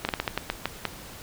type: slowing click train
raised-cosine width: 0.3 ms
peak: -9 dBFS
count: 9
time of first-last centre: 0.05-0.853 s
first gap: 39 ms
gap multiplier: 1.26
effects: pink hiss -43 dBFS RMS until 1.22 s